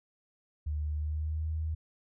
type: tone with pitch glide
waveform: sine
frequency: 75.2 to 78.94 Hz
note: D2 to D#2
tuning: +42 to +26 cents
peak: -30 dBFS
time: 0.66-1.75 s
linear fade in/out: 10 ms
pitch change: +84 cents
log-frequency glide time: 0.92-1.49 s
effects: none